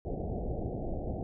pink low-pass noise, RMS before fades -35 dBFS, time 0.05-1.23 s, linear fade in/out 0 ms, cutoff 770 Hz, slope 96 dB/octave, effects none

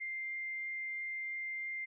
sine tone, 2099 Hz, C7, 5 cents sharp, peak -37 dBFS, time 0-1.86 s, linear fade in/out 20 ms, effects none

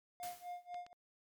triangle tone with tremolo, 709 Hz, F5, 26 cents sharp, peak -39 dBFS, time 0.2-0.93 s, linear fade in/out 0 ms, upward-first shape sine, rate 4 Hz, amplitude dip 95%
white noise with exponential decay, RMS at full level -47 dBFS, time 0.23-0.69 s, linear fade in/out 0 ms, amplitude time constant 100 ms
clicks, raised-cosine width 0.2 ms, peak -38 dBFS, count 2, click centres 0.744 / 0.865 s
effects MP3 96 kbps

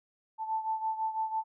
sine beating tone pair, 880 / 886 Hz, A5 / A5, 0 / +12 cents, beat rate 6 Hz, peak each -31 / -36 dBFS, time 0.38-1.44 s, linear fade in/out 50 ms, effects none

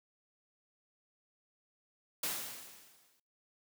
white noise with exponential decay, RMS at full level -34 dBFS, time 2.23-3.2 s, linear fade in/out 5 ms, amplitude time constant 210 ms, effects noise-tail reverb RT60 0.4 s tail -26 dB re dry + high-pass 100 Hz 12 dB/octave

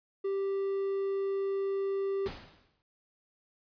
triangle tone, 392 Hz, G4, in tune, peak -27 dBFS, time 0.24-2.28 s, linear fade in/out 10 ms
pink noise with exponential decay, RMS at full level -39 dBFS, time 2.26-2.82 s, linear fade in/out 0 ms, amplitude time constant 120 ms
effects resampled to 11025 Hz

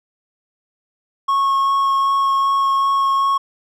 triangle tone with vibrato, 1095 Hz, C#6, 22 cents flat, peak -12 dBFS, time 1.28-3.38 s, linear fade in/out 10 ms, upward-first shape sine, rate 2.6 Hz, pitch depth 8 cents each way, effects none

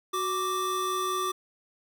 square tone pair together, 370 / 1174.7 Hz, F#4 / D6, 0 / 0 cents, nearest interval octave + minor sixth, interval 2000 cents, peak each -33 / -29 dBFS, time 0.13-1.32 s, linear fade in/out 10 ms, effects none

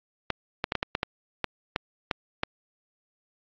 clicks, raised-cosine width 0.3 ms, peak -9 dBFS, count 11, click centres 0.303 / 0.641 / 0.721 / 0.753 / 0.829 / 0.951 / 1.031 / 1.443 / 1.761 / 2.112 / 2.434 s, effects low-pass 5000 Hz 12 dB/octave + AAC 48 kbps

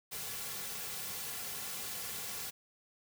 white noise with comb filter, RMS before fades -41 dBFS, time 0.11-2.51 s, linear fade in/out 20 ms, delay 3.2 ms, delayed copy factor -0.65, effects none

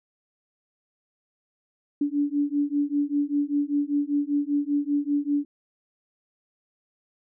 sine beating tone pair, 286.2 / 291.3 Hz, D4 / D4, -45 / -14 cents, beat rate 5.1 Hz, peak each -25 dBFS, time 2.01-5.45 s, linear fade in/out 5 ms, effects none

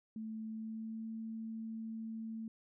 sine tone with pitch glide, 220 to 223.3 Hz, A3 to A3, 0 to +26 cents, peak -40 dBFS, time 0.16-2.48 s, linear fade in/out 2 ms, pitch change +26 cents, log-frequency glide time 0.48-1.08 s, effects none

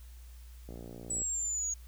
click train, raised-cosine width 2 ms, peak -32 dBFS, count 32, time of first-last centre 0.69-1.218 s, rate 58.7 Hz
sine exponential sweep, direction down, 7902 to 6645 Hz, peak -31 dBFS, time 1.1-1.74 s, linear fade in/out 5 ms
effects added 60 Hz sine -47 dBFS peak until 1.87 s + white hiss -62 dBFS RMS until 1.87 s

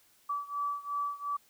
sine beating tone pair, 1151 / 1153.8 Hz, D6 / D6, -35 / -31 cents, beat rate 2.8 Hz, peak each -34 / -36 dBFS, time 0.29-1.37 s, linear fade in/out 10 ms, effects white hiss -65 dBFS RMS until 1.49 s

